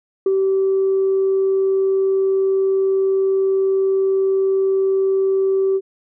sine tone with ADSR envelope, 385.6 Hz, G4, 28 cents flat, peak -10 dBFS, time 0.26-5.81 s, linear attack 4 ms, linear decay 30 ms, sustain -3 dB, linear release 51 ms, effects tanh soft clip ceiling -10 dBFS

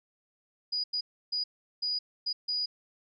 sine tone bursts at uneven times, 4913 Hz, D#8, 23 cents flat, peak -28 dBFS, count 6, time 0.72-0.84 / 0.93-1.01 / 1.32-1.44 / 1.82-1.99 / 2.26-2.33 / 2.48-2.66 s, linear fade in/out 10 ms, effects none

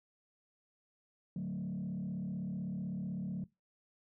sine tone with frequency modulation, 184 Hz, F#3, 9 cents flat, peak -34 dBFS, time 1.36-3.44 s, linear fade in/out 2 ms, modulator 35.9 Hz, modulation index 0.99, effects noise-tail reverb RT60 0.2 s tail -22 dB re dry + tanh soft clip ceiling -33 dBFS

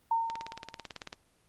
sine tone with exponential decay, 913 Hz, A#5, 36 cents flat, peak -23 dBFS, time 0.11-0.85 s, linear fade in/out 5 ms, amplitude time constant 160 ms
click train, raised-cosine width 0.2 ms, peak -22 dBFS, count 16, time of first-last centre 0.3-1.129 s, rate 18.1 Hz
effects pink hiss -68 dBFS RMS until 1.48 s + Opus 24 kbps

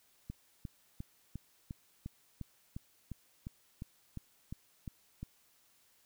click train, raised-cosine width 5 ms, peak -29 dBFS, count 15, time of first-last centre 0.3-5.23 s, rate 2.84 Hz, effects white hiss -69 dBFS RMS until 6.05 s

